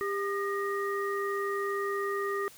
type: tone cluster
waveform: sine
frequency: 398.9 / 1216 / 1881 Hz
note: G4 / D#6 / A#6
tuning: +30 / -40 / +15 cents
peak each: -31 / -34 / -37 dBFS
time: 0.01-2.48 s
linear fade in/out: 0 ms
effects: white hiss -53 dBFS RMS until 2.57 s